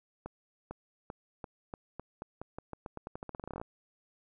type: accelerating click train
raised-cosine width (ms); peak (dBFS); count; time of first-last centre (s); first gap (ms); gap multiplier
1; -26; 26; 0.26-3.615; 450; 0.87
effects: none